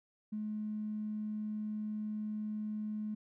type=tone with tanh clipping; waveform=triangle; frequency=213 Hz; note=G#3; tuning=44 cents sharp; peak=-35 dBFS; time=0.32-3.15 s; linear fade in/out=10 ms; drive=2 dB; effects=none